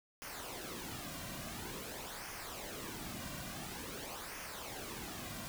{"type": "noise with flanger", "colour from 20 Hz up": "pink", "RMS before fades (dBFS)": -45, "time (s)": [0.22, 5.48], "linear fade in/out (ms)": 0, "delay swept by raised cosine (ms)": [0.25, 2.35], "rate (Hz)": 0.48, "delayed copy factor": -0.6, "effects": []}